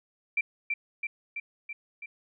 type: tone with echo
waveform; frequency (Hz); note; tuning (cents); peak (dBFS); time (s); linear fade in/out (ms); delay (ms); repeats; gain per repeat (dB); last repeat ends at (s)
sine; 2349; D7; 0; -23; 0.37-0.41; 5; 330; 5; -3; 2.06
effects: none

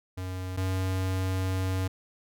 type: tone pair in turn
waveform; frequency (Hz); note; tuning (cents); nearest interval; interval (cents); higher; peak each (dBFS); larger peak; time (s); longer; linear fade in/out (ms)
square; 92.5 / 93.85; F#2 / F#2; 0 / +25; unison; 25; second; -33 / -27; second; 0.17-0.57 / 0.57-1.88; second; 10
effects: none

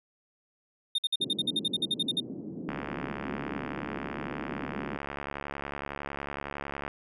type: tone bursts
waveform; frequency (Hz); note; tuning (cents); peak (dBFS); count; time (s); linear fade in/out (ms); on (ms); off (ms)
triangle; 3658; A#7; -33; -23; 15; 0.95-2.202; 5; 34; 53
type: band-pass noise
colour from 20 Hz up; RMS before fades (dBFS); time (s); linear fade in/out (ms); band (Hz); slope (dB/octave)
pink; -39; 1.2-4.97; 10; 180 to 360; 24
type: click train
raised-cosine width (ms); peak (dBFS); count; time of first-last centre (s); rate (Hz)
0.5; -20; 298; 2.69-6.879; 70.9
effects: resampled to 32000 Hz

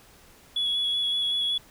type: tone with vibrato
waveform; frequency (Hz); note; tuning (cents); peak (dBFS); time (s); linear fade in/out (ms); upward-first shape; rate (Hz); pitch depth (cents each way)
sine; 3377; G#7; +28; -22; 0.56-1.58; 5; square; 5.3; 11
effects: tanh soft clip ceiling -20 dBFS + pink hiss -54 dBFS RMS until 1.7 s

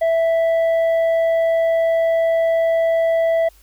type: tone with tanh clipping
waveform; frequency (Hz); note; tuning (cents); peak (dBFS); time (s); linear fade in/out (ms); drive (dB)
triangle; 659.3; E5; 0; -15; 0.01-3.49; 10; 9
effects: added 50 Hz sine -49 dBFS peak until 3.62 s + white hiss -54 dBFS RMS until 3.62 s

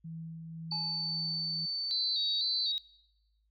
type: tone with tremolo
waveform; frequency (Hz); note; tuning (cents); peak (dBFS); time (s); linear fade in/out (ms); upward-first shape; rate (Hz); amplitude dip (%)
sine; 163; E3; -19; -39; 0.04-1.66; 10; sine; 1.9; 30
type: tone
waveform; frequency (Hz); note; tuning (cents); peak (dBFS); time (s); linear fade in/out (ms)
sine; 4532; C#8; +37; -32; 0.71-2.72; 5
type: tone with exponential decay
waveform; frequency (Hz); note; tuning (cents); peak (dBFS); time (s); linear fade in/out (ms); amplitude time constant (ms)
triangle; 852; G#5; +44; -39; 0.72-1.83; 1; 240
type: tone with vibrato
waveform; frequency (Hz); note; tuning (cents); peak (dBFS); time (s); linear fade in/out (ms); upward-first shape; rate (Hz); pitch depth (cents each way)
sine; 3939; B7; -5; -31; 1.91-2.78; 0; square; 2; 60
effects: noise-tail reverb RT60 1.0 s tail -22 dB re dry + added 53 Hz sine -70 dBFS peak until 3.5 s

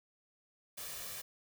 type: noise with comb filter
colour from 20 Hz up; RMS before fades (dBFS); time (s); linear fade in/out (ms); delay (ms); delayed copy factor
white; -44; 0.77-1.22; 10; 1.7; +0.55
effects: none

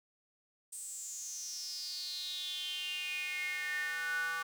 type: tone with high-pass filter sweep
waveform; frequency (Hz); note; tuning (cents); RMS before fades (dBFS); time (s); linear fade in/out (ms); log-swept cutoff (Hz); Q
square; 164.81; E3; 0; -39; 0.72-4.43; 10; 8500 to 1300; 8.4
effects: none

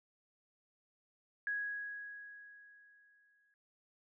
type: tone with exponential decay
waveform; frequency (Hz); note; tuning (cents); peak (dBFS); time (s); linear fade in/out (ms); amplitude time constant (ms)
sine; 1661.2; G#6; 0; -33; 1.47-3.54; 1; 450
effects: none

